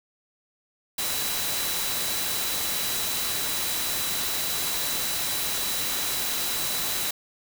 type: tone in noise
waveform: sine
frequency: 3951 Hz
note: B7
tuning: in tune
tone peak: -34 dBFS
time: 0.98-7.11 s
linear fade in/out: 5 ms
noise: white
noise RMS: -28 dBFS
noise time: 0.98-7.11 s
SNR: -9 dB
effects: none